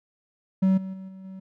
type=tone with level steps; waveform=triangle; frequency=190 Hz; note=F#3; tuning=46 cents sharp; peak=-15 / -29 / -34 / -38 / -35 dBFS; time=0.62-1.4 s; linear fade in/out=10 ms; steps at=0.77 / 0.93 / 1.08 / 1.24 s; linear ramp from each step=10 ms; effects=none